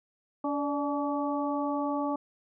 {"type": "harmonic tone with a mistuned harmonic", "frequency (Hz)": 285.7, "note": "D4", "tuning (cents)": -48, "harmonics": [1, 2, 3, 4], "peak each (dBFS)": [-30, -34, -34, -36], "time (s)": [0.44, 2.16], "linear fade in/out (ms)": 5, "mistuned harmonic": 2, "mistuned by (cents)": 51, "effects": []}